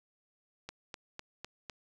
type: click train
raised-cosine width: 0.2 ms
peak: -24 dBFS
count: 5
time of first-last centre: 0.69-1.698 s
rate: 3.97 Hz
effects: none